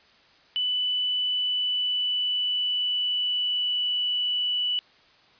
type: tone with pitch glide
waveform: sine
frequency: 2986 to 2962 Hz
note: F#7 to F#7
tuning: +15 to +1 cents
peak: -23 dBFS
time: 0.56-4.79 s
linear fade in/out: 0 ms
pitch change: -14 cents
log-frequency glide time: 1.25-3.84 s
effects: white hiss -57 dBFS RMS until 5.39 s + resampled to 11025 Hz